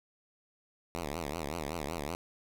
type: tone with vibrato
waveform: 5% pulse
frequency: 77.78 Hz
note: D#2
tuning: in tune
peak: -24 dBFS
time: 0.95-2.15 s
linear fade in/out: 0 ms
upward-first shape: triangle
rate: 5.3 Hz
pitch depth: 240 cents each way
effects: none